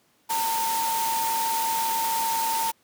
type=tone in noise; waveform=sine; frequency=907 Hz; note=A#5; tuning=48 cents flat; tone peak=-24 dBFS; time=0.29-2.72 s; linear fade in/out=20 ms; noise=white; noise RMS=-30 dBFS; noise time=0.29-2.72 s; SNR=+3 dB; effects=pink hiss -64 dBFS RMS until 2.83 s + high-pass 150 Hz 12 dB/octave